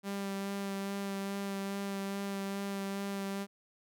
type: tone with vibrato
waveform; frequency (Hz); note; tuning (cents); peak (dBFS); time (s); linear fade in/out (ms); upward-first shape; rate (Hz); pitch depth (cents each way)
sawtooth; 197.5; G3; +13; -31; 0.03-3.47; 50; sine; 2.4; 13
effects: none